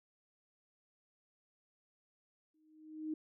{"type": "tone with exponential growth", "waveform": "sine", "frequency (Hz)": 311.1, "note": "D#4", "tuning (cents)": 0, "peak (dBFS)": -34, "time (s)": [2.54, 3.14], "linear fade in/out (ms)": 5, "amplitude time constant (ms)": 130, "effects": []}